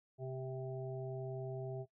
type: harmonic tone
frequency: 130.81 Hz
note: C3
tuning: in tune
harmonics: 1 / 3 / 5 / 6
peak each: -42 / -45 / -47 / -56 dBFS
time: 0.18-1.86 s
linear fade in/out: 50 ms
effects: noise-tail reverb RT60 0.1 s tail -18 dB re dry